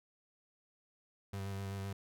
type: tone with vibrato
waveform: 35% pulse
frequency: 98 Hz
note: G2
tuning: in tune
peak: -37 dBFS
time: 1.33-1.93 s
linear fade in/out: 5 ms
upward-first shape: square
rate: 7.8 Hz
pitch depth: 15 cents each way
effects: none